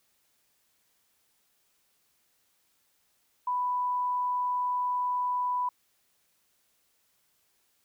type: tone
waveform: sine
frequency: 991 Hz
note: B5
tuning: 6 cents sharp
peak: -26 dBFS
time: 3.47-5.69 s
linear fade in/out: 5 ms
effects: white hiss -71 dBFS RMS until 7.84 s